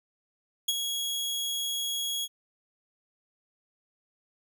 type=tone with ADSR envelope; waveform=sawtooth; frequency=3322 Hz; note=G#7; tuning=in tune; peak=-19 dBFS; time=0.68-2.28 s; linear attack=8 ms; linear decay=34 ms; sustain=-7 dB; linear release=44 ms; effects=none